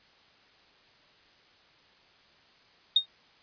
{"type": "tone with exponential decay", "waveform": "sine", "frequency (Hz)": 3699, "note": "A#7", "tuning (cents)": -14, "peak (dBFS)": -15, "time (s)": [2.96, 3.06], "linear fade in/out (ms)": 5, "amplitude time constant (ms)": 20, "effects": ["white hiss -60 dBFS RMS until 3.42 s", "resampled to 11025 Hz"]}